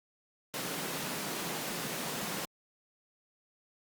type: high-pass noise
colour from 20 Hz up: pink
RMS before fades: -37 dBFS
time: 0.54-2.45 s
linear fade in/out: 0 ms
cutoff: 140 Hz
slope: 48 dB/octave
effects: Opus 48 kbps